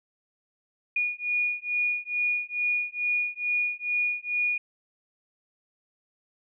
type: beating tone pair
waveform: sine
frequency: 2446 / 2448.3 Hz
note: D#7 / D#7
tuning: -30 / -29 cents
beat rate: 2.3 Hz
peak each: -28 dBFS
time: 0.96-4.58 s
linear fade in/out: 5 ms
effects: none